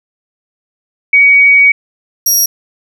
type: tone pair in turn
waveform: sine / 25% pulse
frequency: 2254 / 5668 Hz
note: C#7 / F8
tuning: +28 / +25 cents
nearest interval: octave + major third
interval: 1597 cents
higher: second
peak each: -3 dBFS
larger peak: neither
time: 1.13-1.72 / 2.26-2.46 s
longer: first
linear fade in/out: 5 ms
effects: none